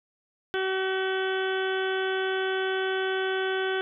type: harmonic tone with a mistuned harmonic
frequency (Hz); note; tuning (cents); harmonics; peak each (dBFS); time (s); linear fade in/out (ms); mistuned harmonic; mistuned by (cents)
379.7; F#4; +45; 1 / 2 / 3 / 4 / 5 / 6 / 7 / 8 / 9; -27 / -35 / -40 / -31 / -41 / -44 / -45 / -39 / -40; 0.54-3.81; 0; 6; -17
effects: none